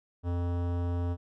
sine tone with hard clipping, 87.31 Hz, F2, in tune, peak -30 dBFS, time 0.23-1.17 s, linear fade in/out 50 ms, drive 18 dB, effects none

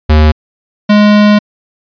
square tone pair in turn, 76.9 / 208.4 Hz, D#2 / G#3, -20 / +6 cents, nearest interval octave + perfect fourth, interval 1726 cents, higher second, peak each -4 dBFS, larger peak neither, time 0.09-0.32 / 0.89-1.39 s, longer second, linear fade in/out 10 ms, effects resampled to 11025 Hz

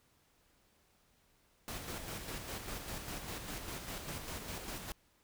pink noise with tremolo, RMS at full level -42 dBFS, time 1.68-4.92 s, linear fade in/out 0 ms, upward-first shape square, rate 5 Hz, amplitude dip 40%, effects pink hiss -71 dBFS RMS until 5.23 s

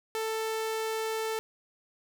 sawtooth tone, 442.3 Hz, A4, 9 cents sharp, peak -26 dBFS, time 0.15-1.39 s, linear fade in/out 0 ms, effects none

